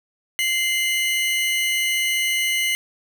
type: tone pair together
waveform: 45% pulse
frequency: 2085 / 2949 Hz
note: C7 / F#7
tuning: -7 / -6 cents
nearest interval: tritone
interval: 601 cents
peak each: -21 / -23 dBFS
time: 0.39-2.75 s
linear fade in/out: 0 ms
effects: 9-bit